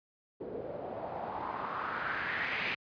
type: noise with low-pass filter sweep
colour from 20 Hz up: white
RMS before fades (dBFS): -37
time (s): 0.4-2.75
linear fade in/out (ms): 10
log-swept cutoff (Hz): 430 to 2500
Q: 3.5
effects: high-pass 80 Hz 12 dB/octave + resampled to 11025 Hz